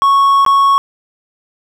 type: tone with dropouts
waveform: triangle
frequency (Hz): 1106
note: C#6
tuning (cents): -4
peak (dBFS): -5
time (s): 0.02-0.78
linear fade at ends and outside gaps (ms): 0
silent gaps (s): 0.45-0.463
effects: none